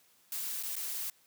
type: noise with dropouts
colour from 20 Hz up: blue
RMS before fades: -37 dBFS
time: 0.32-1.1 s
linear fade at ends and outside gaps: 2 ms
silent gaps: 0.628-0.633 / 0.756-0.764 s
effects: white hiss -66 dBFS RMS until 1.26 s + high-pass 80 Hz 12 dB/octave